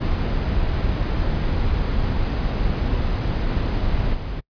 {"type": "noise with level steps", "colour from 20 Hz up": "brown", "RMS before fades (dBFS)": [-21, -27], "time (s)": [0, 4.41], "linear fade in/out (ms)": 20, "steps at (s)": 4.13, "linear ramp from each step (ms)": 20, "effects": ["noise-tail reverb RT60 0.1 s tail -25 dB re dry", "resampled to 11025 Hz"]}